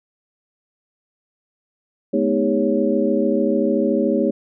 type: tone cluster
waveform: sine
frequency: 213.5 / 247.1 / 314 / 401.3 / 554 Hz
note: G#3 / B3 / D#4 / G4 / C#5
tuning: +48 / +1 / +16 / +41 / -1 cents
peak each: -22 dBFS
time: 2.13-4.31 s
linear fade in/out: 10 ms
effects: none